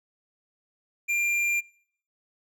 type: tone with tanh clipping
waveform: triangle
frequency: 2387 Hz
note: D7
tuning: 28 cents sharp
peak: -25 dBFS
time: 1.08-1.61 s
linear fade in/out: 20 ms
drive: 15 dB
effects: noise-tail reverb RT60 0.6 s tail -22 dB re dry